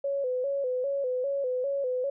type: tone with vibrato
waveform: sine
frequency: 530 Hz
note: C5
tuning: 22 cents sharp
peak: -26 dBFS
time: 0.04-2.1 s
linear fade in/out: 5 ms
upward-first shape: square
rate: 2.5 Hz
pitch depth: 86 cents each way
effects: none